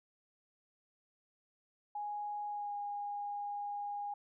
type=tone with pitch glide; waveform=sine; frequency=829 to 818.1 Hz; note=G#5 to G#5; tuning=-3 to -26 cents; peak=-37 dBFS; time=1.95-4.14 s; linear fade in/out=5 ms; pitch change=-23 cents; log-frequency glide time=2.48-2.75 s; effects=none